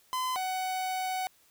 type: tone pair in turn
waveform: 45% pulse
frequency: 1021 / 747.6 Hz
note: C6 / F#5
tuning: -43 / +18 cents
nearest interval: perfect fourth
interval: 539 cents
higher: first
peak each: -29 / -30 dBFS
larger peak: first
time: 0.13-0.36 / 0.36-1.27 s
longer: second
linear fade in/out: 0 ms
effects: white hiss -64 dBFS RMS until 1.5 s